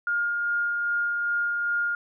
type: tone with tremolo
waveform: sine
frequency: 1416 Hz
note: F6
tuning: 23 cents sharp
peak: -22 dBFS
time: 0.07-1.95 s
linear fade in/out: 2 ms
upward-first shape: sine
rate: 2.5 Hz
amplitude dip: 25%
effects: none